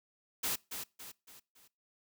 white noise with echo, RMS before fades -34 dBFS, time 0.43-0.56 s, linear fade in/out 10 ms, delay 280 ms, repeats 4, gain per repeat -7 dB, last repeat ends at 1.68 s, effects noise-tail reverb RT60 0.3 s tail -24 dB re dry + high-pass 80 Hz 12 dB/octave

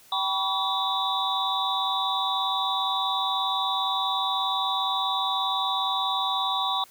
sine tone cluster, 772 / 976 / 1133 / 3546 / 3835 Hz, G5 / B5 / C#6 / A7 / A#7, -27 / -21 / +37 / +13 / +48 cents, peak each -30 dBFS, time 0.12-6.84 s, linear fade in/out 2 ms, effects white hiss -54 dBFS RMS until 6.9 s

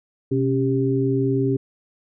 sine tone cluster, 128.7 / 274.6 / 394.6 Hz, C3 / C#4 / G4, -28 / -16 / +11 cents, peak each -22 dBFS, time 0.31-1.57 s, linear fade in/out 10 ms, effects none

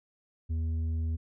triangle tone with tanh clipping, 80.9 Hz, E2, 32 cents flat, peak -29 dBFS, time 0.49-1.17 s, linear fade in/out 20 ms, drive 10 dB, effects none

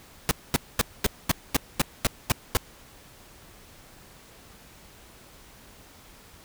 pink noise bursts, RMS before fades -21 dBFS, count 10, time 0.29-2.57 s, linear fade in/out 0 ms, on 21 ms, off 230 ms, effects pink hiss -51 dBFS RMS until 6.44 s

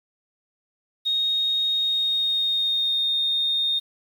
sine tone with pitch glide, 3729 to 3678 Hz, A#7 to A#7, 0 to -24 cents, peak -20 dBFS, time 1.05-3.8 s, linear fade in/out 20 ms, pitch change -24 cents, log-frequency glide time 1.74-3.1 s, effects 8-bit

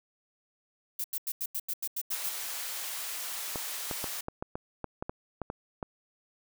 violet noise bursts, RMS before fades -33 dBFS, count 10, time 0.99-2.293 s, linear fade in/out 5 ms, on 52 ms, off 87 ms
white high-pass noise, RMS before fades -37 dBFS, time 2.11-4.21 s, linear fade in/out 5 ms, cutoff 620 Hz, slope 12 dB/octave
clicks, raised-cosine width 1 ms, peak -20 dBFS, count 12, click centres 3.558 / 3.912 / 4.042 / 4.284 / 4.425 / 4.555 / 4.843 / 5.025 / 5.095 / 5.417 / 5.501 / 5.828 s
effects none

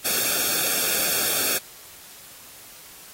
white noise with comb filter, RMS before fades -23 dBFS, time 0.04-1.59 s, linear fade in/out 20 ms, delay 1 ms, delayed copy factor -0.85, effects white hiss -45 dBFS RMS until 3.13 s + AAC 48 kbps

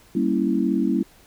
sine chord, G diminished seventh, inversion none, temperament equal, 196 / 233.1 / 277.2 / 329.6 Hz, G3 / Bb3 / Db4 / Fb4, 0 / 0 / 0 / 0 cents, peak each -24 dBFS, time 0.15-1.03 s, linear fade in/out 5 ms, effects pink hiss -53 dBFS RMS until 1.26 s

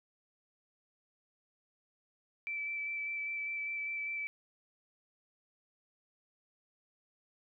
sine tone with vibrato, 2321 Hz, D7, 21 cents flat, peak -35 dBFS, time 2.47-4.27 s, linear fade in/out 0 ms, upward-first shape square, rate 5 Hz, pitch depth 10 cents each way, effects none

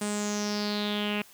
sawtooth tone with low-pass filter sweep, 207.7 Hz, G#3, in tune, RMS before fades -30 dBFS, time 0.01-1.22 s, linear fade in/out 5 ms, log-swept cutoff 8900 to 2600 Hz, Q 6, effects white hiss -54 dBFS RMS until 1.33 s + high-pass 80 Hz 12 dB/octave

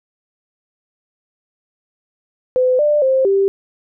sine tone with pitch steps, 508 / 594 / 527 / 392.4 Hz, B4 / D5 / C5 / G4, +49 / +20 / +12 / +2 cents, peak -11 dBFS, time 2.56-3.48 s, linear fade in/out 0 ms, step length 230 ms, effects none

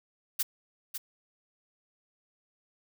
blue noise with echo, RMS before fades -28 dBFS, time 0.39-0.43 s, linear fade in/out 10 ms, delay 550 ms, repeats 1, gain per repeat -8 dB, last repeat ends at 0.98 s, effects none

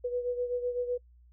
sine beating tone pair, 489.4 / 497.3 Hz, B4 / B4, -16 / +12 cents, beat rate 7.9 Hz, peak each -30 / -36 dBFS, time 0.04-0.98 s, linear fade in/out 10 ms, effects noise-tail reverb RT60 0.1 s tail -26 dB re dry + added 60 Hz sine -55 dBFS peak until 1.32 s

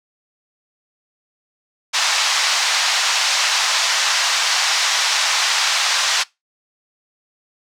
white band-pass noise, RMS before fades -18 dBFS, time 1.93-6.24 s, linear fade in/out 20 ms, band 760 to 6100 Hz, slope 24 dB/octave, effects noise-tail reverb RT60 0.2 s tail -22 dB re dry

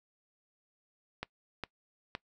clicks, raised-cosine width 0.3 ms, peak -20 dBFS, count 3, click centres 1.23 / 1.637 / 2.151 s, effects noise-tail reverb RT60 0.1 s tail -22 dB re dry

